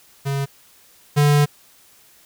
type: tone pair in turn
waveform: square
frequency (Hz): 138.59 / 146.11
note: C#3 / D3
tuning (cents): 0 / -9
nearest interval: minor second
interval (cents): 91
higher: second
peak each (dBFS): -21 / -13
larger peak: second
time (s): 0.25-0.46 / 1.16-1.46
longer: second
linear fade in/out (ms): 20
effects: white hiss -52 dBFS RMS until 2.25 s